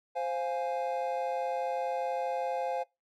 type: chord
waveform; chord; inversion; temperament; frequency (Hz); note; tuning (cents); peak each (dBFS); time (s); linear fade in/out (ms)
triangle; F minor; second; equal; 523.3 / 698.5 / 830.6; C5 / F5 / Ab5; 0 / 0 / 0; -32 / -33 / -33; 0.15-2.84; 20
effects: noise-tail reverb RT60 0.2 s tail -21 dB re dry